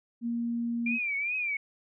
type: tone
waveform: sine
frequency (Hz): 234.9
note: A#3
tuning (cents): +13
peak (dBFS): -28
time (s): 0.21-0.99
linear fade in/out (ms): 50
type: tone with vibrato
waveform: sine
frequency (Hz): 2372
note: D7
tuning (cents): +17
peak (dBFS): -28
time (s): 0.86-1.57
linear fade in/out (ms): 5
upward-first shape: triangle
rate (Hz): 2.5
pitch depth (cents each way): 130
effects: none